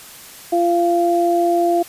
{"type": "tone pair together", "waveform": "sine", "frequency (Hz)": [344.3, 690], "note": ["F4", "F5"], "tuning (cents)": [-25, -21], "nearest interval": "octave", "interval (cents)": 1204, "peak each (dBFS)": -16, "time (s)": [0.52, 1.83], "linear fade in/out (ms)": 10, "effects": ["white hiss -39 dBFS RMS until 1.88 s", "resampled to 32000 Hz"]}